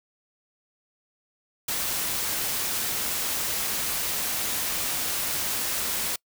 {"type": "noise", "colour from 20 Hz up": "white", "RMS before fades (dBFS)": -28, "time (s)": [1.68, 6.16], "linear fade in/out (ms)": 5, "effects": ["noise-tail reverb RT60 0.1 s tail -26 dB re dry"]}